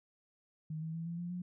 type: tone with pitch steps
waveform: sine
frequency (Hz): 156.5 / 160.71 / 165.04 / 169.49 / 174.05 / 178.74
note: D#3 / E3 / E3 / E3 / F3 / F3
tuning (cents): +10 / -44 / +2 / +48 / -6 / +40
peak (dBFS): -37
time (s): 0.7-1.42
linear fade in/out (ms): 5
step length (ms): 120
effects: none